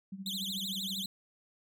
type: tone with tremolo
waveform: sine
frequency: 192.9 Hz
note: G3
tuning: 28 cents flat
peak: -37 dBFS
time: 0.12-1.06 s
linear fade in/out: 5 ms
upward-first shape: sine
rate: 14 Hz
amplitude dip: 75%
type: tone with vibrato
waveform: 40% pulse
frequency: 3555 Hz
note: A7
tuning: 17 cents sharp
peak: -34 dBFS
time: 0.26-1.06 s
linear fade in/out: 2 ms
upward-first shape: triangle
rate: 13 Hz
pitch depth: 300 cents each way
effects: none